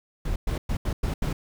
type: noise bursts at uneven times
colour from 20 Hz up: brown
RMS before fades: -26 dBFS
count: 6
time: 0.25-0.36 / 0.47-0.58 / 0.69-0.77 / 0.85-0.93 / 1.03-1.14 / 1.22-1.33 s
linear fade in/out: 5 ms
effects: none